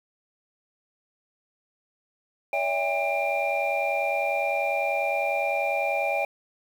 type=tone cluster; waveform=sine; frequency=568 / 658 / 805 / 2383 Hz; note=C#5 / E5 / G5 / D7; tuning=+42 / -3 / +46 / +25 cents; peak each=-28 dBFS; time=2.53-6.25 s; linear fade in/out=2 ms; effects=tanh soft clip ceiling -15 dBFS + 8-bit